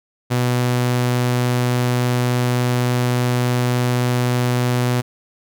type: tone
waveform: sawtooth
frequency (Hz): 123.47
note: B2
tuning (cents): 0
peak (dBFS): -12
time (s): 0.3-5.02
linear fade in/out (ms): 20
effects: none